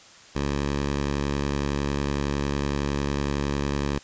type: tone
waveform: 10% pulse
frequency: 70.9 Hz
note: C#2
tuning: 40 cents sharp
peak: -16 dBFS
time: 0.35-3.99 s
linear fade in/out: 10 ms
effects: white hiss -49 dBFS RMS until 4.03 s + resampled to 16000 Hz